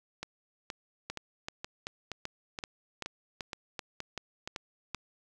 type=two click trains; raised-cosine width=0.2 ms; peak=-19 / -20 dBFS; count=11 / 11; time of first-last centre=1.1-4.946 / 0.23-4.947 s; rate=2.6 / 2.12 Hz; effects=none